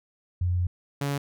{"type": "tone pair in turn", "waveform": ["sine", "sawtooth"], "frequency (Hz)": [89.1, 141.44], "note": ["F2", "C#3"], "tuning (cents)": [35, 35], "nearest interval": "minor sixth", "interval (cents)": 800, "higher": "second", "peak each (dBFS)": -22, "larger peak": "neither", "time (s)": [[0.41, 0.67], [1.01, 1.18]], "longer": "first", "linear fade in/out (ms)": 5, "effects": []}